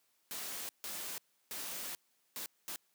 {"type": "noise bursts at uneven times", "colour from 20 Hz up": "white", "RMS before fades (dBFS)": -42, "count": 5, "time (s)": [[0.31, 0.69], [0.84, 1.18], [1.51, 1.95], [2.36, 2.46], [2.68, 2.76]], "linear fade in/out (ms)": 0, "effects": ["white hiss -75 dBFS RMS until 2.94 s", "high-pass 150 Hz 12 dB/octave"]}